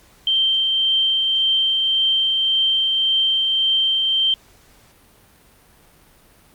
sine tone with tremolo, 3136 Hz, G7, in tune, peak -14 dBFS, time 0.27-4.34 s, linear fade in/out 2 ms, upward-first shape triangle, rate 1.8 Hz, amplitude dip 25%, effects pink hiss -52 dBFS RMS until 6.54 s + Opus 48 kbps

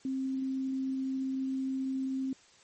sine tone with quantisation, 264.9 Hz, C4, 22 cents sharp, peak -30 dBFS, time 0.05-2.33 s, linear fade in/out 2 ms, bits 10, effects white hiss -60 dBFS RMS until 2.63 s + MP3 32 kbps

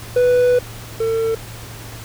triangle tone pair in turn, 493.9 / 450.3 Hz, B4 / A4, 0 / +40 cents, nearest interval major second, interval 160 cents, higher first, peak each -9 / -14 dBFS, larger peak first, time 0.16-0.59 / 1-1.35 s, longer first, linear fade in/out 5 ms, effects added 113 Hz sine -35 dBFS peak until 2.04 s + pink hiss -36 dBFS RMS until 2.04 s

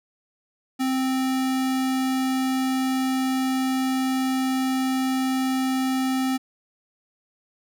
square tone, 261.6 Hz, C4, in tune, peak -22 dBFS, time 0.79-6.38 s, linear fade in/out 20 ms, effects none

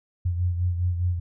sine beating tone pair, 88.2 / 93.1 Hz, F2 / F#2, +18 / +11 cents, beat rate 4.9 Hz, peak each -22 / -31 dBFS, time 0.25-1.2 s, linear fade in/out 10 ms, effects none

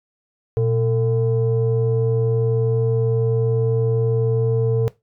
sine tone pair together, 119.11 / 449.7 Hz, A#2 / A4, +38 / +38 cents, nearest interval octave + major seventh, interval 2300 cents, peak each -17 dBFS, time 0.57-4.88 s, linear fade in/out 0 ms, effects noise-tail reverb RT60 0.2 s tail -19 dB re dry + tanh soft clip ceiling -11 dBFS

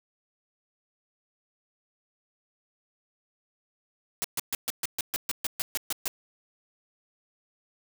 white noise bursts, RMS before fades -29 dBFS, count 13, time 4.22-6.079 s, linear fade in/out 0 ms, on 23 ms, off 130 ms, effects none

